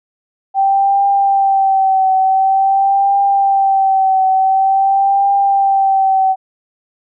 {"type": "tone with vibrato", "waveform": "sine", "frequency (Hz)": 778, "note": "G5", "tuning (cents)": -13, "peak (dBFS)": -9, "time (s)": [0.54, 6.36], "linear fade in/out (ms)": 50, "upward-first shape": "triangle", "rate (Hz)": 0.47, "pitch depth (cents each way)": 42, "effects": []}